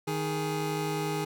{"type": "tone pair together", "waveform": "25% pulse", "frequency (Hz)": [155.56, 415.3], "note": ["D#3", "G#4"], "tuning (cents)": [0, 0], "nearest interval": "octave + perfect fourth", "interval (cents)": 1700, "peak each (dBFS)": -28, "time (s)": [0.07, 1.25], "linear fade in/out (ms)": 10, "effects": []}